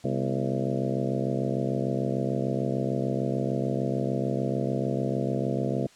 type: harmonic tone with a mistuned harmonic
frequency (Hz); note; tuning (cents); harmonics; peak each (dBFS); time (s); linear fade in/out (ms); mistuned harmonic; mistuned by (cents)
66.7; C2; +34; 2 / 3 / 4 / 5 / 6 / 7 / 8 / 9 / 10; -30 / -32 / -33 / -34 / -35 / -35 / -36 / -37 / -37; 0.04-5.87; 5; 4; -110
effects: white hiss -55 dBFS RMS until 5.95 s + low-pass 7000 Hz 12 dB/octave